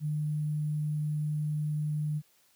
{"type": "tone with sample-and-hold", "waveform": "sine", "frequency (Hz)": 150.9, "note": "D3", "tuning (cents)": 47, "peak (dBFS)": -28, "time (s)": [0, 2.22], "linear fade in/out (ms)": 50, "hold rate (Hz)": 11025, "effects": ["white hiss -66 dBFS RMS until 2.55 s", "high-pass 60 Hz 12 dB/octave"]}